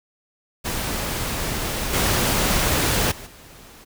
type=noise with level steps; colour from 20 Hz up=pink; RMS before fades=-26 / -20 / -38 / -45 dBFS; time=0.64-3.85 s; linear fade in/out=20 ms; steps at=1.93 / 3.11 / 3.26 s; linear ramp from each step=10 ms; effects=none